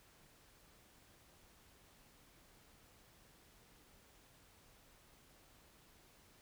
silence, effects pink hiss -66 dBFS RMS until 6.41 s

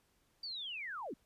sine linear sweep, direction down, 4699 to 196 Hz, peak -40 dBFS, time 0.43-1.14 s, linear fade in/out 5 ms, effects pink hiss -74 dBFS RMS until 1.25 s + resampled to 32000 Hz

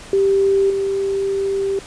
sine tone with level steps, 392 Hz, G4, in tune, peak -12 / -17 dBFS, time 0.13-1.79 s, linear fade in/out 2 ms, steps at 0.7 s, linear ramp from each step 2 ms, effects pink hiss -38 dBFS RMS until 1.86 s + resampled to 22050 Hz

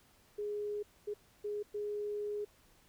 sine tone bursts at uneven times, 415.3 Hz, G#4, in tune, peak -35 dBFS, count 4, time 0.38-0.83 / 1.07-1.14 / 1.44-1.63 / 1.74-2.45 s, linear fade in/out 10 ms, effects pink hiss -66 dBFS RMS until 2.88 s

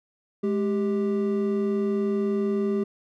triangle tone pair together, 210.2 / 394.2 Hz, G#3 / G4, +21 / +10 cents, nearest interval major seventh, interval 1089 cents, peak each -23 dBFS, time 0.43-2.84 s, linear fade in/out 10 ms, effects none

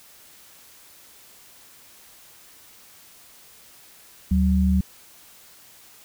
sine tone pair together, 74.3 / 188.04 Hz, D2 / F#3, +21 / +28 cents, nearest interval octave + major third, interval 1607 cents, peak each -19 dBFS, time 4.31-4.81 s, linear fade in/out 5 ms, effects white hiss -50 dBFS RMS until 6.04 s

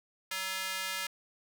square tone with high-pass filter, 189.4 Hz, F#3, 41 cents sharp, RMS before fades -36 dBFS, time 0.31-1.07 s, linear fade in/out 5 ms, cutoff 1800 Hz, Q 0.99, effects none

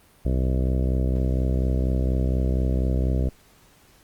harmonic tone, 64.2 Hz, C2, 32 cents flat, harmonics 1 / 2 / 3 / 4 / 5 / 6 / 7 / 8 / 9 / 10, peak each -21 / -27 / -31 / -33 / -35 / -37 / -38 / -39 / -40 / -41 dBFS, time 0.25-3.29 s, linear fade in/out 5 ms, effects pink hiss -56 dBFS RMS until 4.03 s + Opus 32 kbps

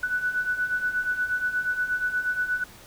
sine beating tone pair, 1480 / 1488.4 Hz, F#6 / F#6, 0 / +10 cents, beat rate 8.4 Hz, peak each -30 / -25 dBFS, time 0.03-2.64 s, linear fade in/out 5 ms, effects pink hiss -48 dBFS RMS until 2.86 s

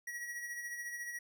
square tone with tremolo, 1915 Hz, A#6, 46 cents sharp, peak -39 dBFS, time 0.07-1.19 s, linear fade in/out 5 ms, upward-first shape sine, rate 14 Hz, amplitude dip 45%, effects none

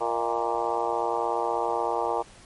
harmonic tone with a mistuned harmonic, 116.54 Hz, A#2, in tune, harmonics 3 / 4 / 5 / 6 / 7 / 8 / 9 / 10, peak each -35 / -30 / -33 / -32 / -30 / -31 / -36 / -36 dBFS, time 0-2.23 s, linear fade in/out 20 ms, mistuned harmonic 5, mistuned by +79 cents, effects pink hiss -51 dBFS RMS until 2.45 s + MP3 48 kbps

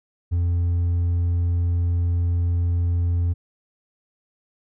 sine tone with hard clipping, 86.6 Hz, F2, 14 cents flat, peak -19 dBFS, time 0.31-3.34 s, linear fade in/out 20 ms, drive 2 dB, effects none

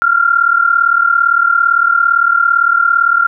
sine tone pair together, 1369.3 / 1407 Hz, F6 / F6, -35 / +12 cents, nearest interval unison, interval 47 cents, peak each -11 dBFS, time 0.02-3.27 s, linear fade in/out 0 ms, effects none

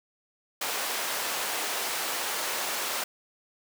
pink high-pass noise, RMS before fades -31 dBFS, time 0.61-3.04 s, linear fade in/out 5 ms, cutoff 620 Hz, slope 12 dB/octave, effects none

